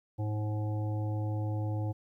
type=harmonic tone; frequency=106.3 Hz; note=G#2; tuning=41 cents sharp; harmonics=1 / 3 / 5 / 7 / 8; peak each=-30 / -40 / -44 / -47 / -48 dBFS; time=0.18-1.93 s; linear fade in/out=20 ms; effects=12-bit